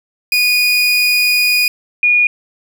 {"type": "tone pair in turn", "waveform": ["30% pulse", "sine"], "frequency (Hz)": [2464, 2444], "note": ["D#7", "D#7"], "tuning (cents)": [-17, -32], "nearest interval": "unison", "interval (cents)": 15, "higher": "first", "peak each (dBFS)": -8, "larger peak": "neither", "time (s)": [[0.32, 1.68], [2.03, 2.27]], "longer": "first", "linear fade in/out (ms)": 2, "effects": []}